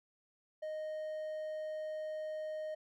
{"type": "tone", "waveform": "triangle", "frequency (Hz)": 620, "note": "D#5", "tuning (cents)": -6, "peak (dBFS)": -36, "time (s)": [0.62, 2.75], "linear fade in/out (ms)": 10, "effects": []}